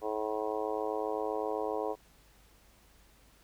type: harmonic tone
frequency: 107.7 Hz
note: A2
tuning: 37 cents flat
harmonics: 3 / 4 / 5 / 6 / 7 / 8 / 9 / 10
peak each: -41 / -35 / -38 / -41 / -39 / -48 / -41 / -47 dBFS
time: 0.01-1.96 s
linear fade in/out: 50 ms
effects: added 50 Hz sine -63 dBFS peak until 3.43 s + pink hiss -63 dBFS RMS until 3.43 s